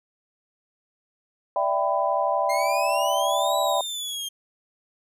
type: chord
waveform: sine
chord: E minor seventh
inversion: third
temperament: equal with one note detuned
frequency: 587.3 / 659.3 / 784 / 998.1 Hz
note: D5 / E5 / G5 / B5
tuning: 0 / 0 / 0 / +18 cents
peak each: -26 dBFS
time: 1.56-3.81 s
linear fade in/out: 2 ms
type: exponential two-way sweep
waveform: sawtooth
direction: up then down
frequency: 2093 to 3912 to 3192 Hz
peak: -26 dBFS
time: 2.49-4.29 s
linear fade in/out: 10 ms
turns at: 3.57 s
effects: resampled to 32000 Hz